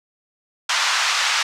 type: band-pass noise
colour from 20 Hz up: pink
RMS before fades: -20 dBFS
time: 0.69-1.43 s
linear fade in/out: 5 ms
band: 1000 to 6500 Hz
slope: 24 dB/octave
effects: none